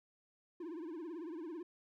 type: tone with vibrato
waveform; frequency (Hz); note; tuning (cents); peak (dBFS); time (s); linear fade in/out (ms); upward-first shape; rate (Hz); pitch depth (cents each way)
triangle; 329.8; E4; +1; -40; 0.6-1.63; 5; triangle; 18; 180
effects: none